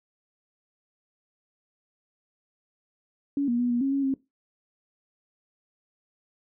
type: tone with pitch steps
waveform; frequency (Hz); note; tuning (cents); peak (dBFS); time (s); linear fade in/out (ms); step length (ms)
sine; 281.9 / 238.7 / 244.2 / 240 / 272.1 / 276.5 / 268.7; C#4 / A#3 / B3 / B3 / C#4 / C#4 / C4; +29 / +41 / -19 / -49 / -32 / -4 / +46; -22; 3.37-4.14; 2; 110
effects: noise-tail reverb RT60 0.2 s tail -19 dB re dry